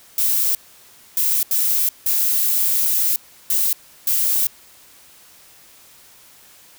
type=noise bursts at uneven times; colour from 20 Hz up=violet; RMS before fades=-18 dBFS; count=6; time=0.18-0.55 / 1.17-1.43 / 1.51-1.89 / 2.06-3.16 / 3.5-3.73 / 4.07-4.47 s; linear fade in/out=2 ms; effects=white hiss -48 dBFS RMS until 6.78 s